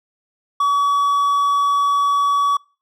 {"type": "tone", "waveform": "triangle", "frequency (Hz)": 1136, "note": "C#6", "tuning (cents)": 42, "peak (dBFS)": -12, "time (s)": [0.6, 2.57], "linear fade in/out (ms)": 5, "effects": ["noise-tail reverb RT60 0.4 s tail -26 dB re dry"]}